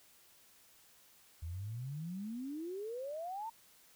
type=exponential sweep; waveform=sine; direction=up; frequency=78.2 to 929 Hz; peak=-39 dBFS; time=1.42-3.5 s; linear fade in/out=10 ms; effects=white hiss -64 dBFS RMS until 3.95 s